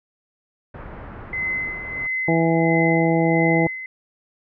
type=low-pass noise; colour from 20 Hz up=pink; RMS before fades=-37 dBFS; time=0.74-2.07 s; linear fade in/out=5 ms; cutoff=1800 Hz; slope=24 dB/octave
type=tone with tremolo; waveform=sine; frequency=2047 Hz; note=C7; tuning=38 cents flat; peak=-21 dBFS; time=1.33-3.86 s; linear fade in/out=2 ms; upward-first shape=sine; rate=1.5 Hz; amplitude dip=65%
type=harmonic tone; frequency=164.81 Hz; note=E3; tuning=in tune; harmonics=1 / 2 / 3 / 4 / 5; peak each=-20 / -20 / -23 / -25 / -25 dBFS; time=2.28-3.67 s; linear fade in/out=2 ms
effects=none